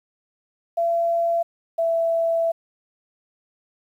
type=tone pair in turn; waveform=sine; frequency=677 / 664.2 Hz; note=E5 / E5; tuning=+46 / +13 cents; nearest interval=unison; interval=33 cents; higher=first; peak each=-18 dBFS; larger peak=neither; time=0.77-1.43 / 1.78-2.52 s; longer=second; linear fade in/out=10 ms; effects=9-bit